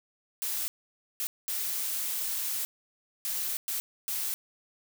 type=noise bursts at uneven times; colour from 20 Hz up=blue; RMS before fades=-32 dBFS; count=6; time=0.42-0.68 / 1.2-1.27 / 1.48-2.65 / 3.25-3.57 / 3.68-3.8 / 4.08-4.34 s; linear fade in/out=0 ms; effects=none